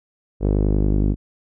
sawtooth tone with low-pass filter sweep, 50.7 Hz, G#1, 41 cents flat, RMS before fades -18 dBFS, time 0.4-1.16 s, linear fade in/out 50 ms, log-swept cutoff 450 to 280 Hz, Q 1.8, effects none

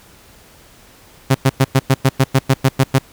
sawtooth tone bursts, 133.8 Hz, C3, 39 cents sharp, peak -5 dBFS, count 12, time 1.3-2.988 s, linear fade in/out 10 ms, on 49 ms, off 100 ms, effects pink hiss -46 dBFS RMS until 3.12 s

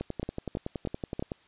two click trains, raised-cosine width 2 ms, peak -18 / -19 dBFS, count 4 / 15, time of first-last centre 0.23-1.195 / 0.01-1.318 s, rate 3.11 / 10.7 Hz, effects white hiss -61 dBFS RMS until 1.47 s + resampled to 8000 Hz

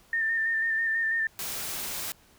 sine tone with vibrato, 1805 Hz, A6, 44 cents sharp, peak -24 dBFS, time 0.13-1.27 s, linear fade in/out 2 ms, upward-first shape square, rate 6.1 Hz, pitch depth 24 cents each way
white noise, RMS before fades -34 dBFS, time 1.39-2.12 s, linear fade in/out 0 ms
effects pink hiss -59 dBFS RMS until 2.38 s

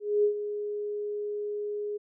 sine tone with ADSR envelope, 415.3 Hz, G#4, in tune, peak -19 dBFS, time 0-1.98 s, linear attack 240 ms, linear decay 94 ms, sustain -11 dB, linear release 18 ms, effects none

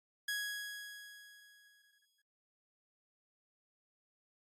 sawtooth tone with exponential decay, 1664 Hz, G#6, 3 cents sharp, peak -31 dBFS, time 0.28-2.22 s, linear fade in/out 5 ms, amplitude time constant 420 ms, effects AAC 48 kbps

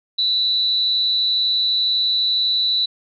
sine tone with amplitude modulation, 3956 Hz, B7, 2 cents sharp, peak -13 dBFS, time 0.18-2.86 s, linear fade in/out 10 ms, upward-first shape sine, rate 222 Hz, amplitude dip 60%, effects none

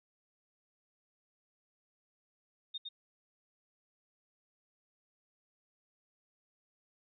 sine tone with echo, 3679 Hz, A#7, 24 cents flat, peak -37 dBFS, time 2.74-2.78 s, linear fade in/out 10 ms, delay 110 ms, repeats 1, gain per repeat -3 dB, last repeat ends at 2.89 s, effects none

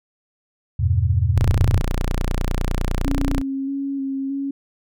sine chord, E minor, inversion none, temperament equal, 82.41 / 98 / 123.47 Hz, E2 / G2 / B2, 0 / 0 / 0 cents, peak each -19 / -19 / -21 dBFS, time 0.79-1.81 s, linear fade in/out 10 ms
sawtooth tone, 29.94 Hz, A#0, 47 cents sharp, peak -15 dBFS, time 1.36-3.42 s, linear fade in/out 20 ms
sine tone with vibrato, 273.5 Hz, C#4, 23 cents flat, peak -22 dBFS, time 3.05-4.51 s, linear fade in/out 5 ms, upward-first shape square, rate 1.6 Hz, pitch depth 18 cents each way
effects none

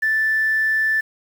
sine tone, 1760 Hz, A6, in tune, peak -15 dBFS, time 0.02-1.01 s, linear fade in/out 10 ms, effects tanh soft clip ceiling -12 dBFS + 7-bit

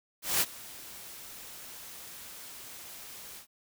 white noise with ADSR envelope, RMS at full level -25 dBFS, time 0.22-3.47 s, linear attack 190 ms, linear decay 41 ms, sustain -21 dB, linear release 96 ms, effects none

